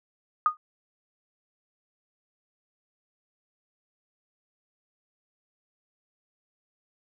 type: tone with exponential decay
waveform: sine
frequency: 1232 Hz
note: D#6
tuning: 17 cents flat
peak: -14 dBFS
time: 0.46-0.57 s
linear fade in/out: 1 ms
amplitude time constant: 22 ms
effects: none